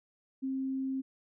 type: tone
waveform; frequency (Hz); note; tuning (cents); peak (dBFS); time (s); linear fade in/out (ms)
sine; 265.8; C4; +27; -31; 0.42-1.02; 20
effects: none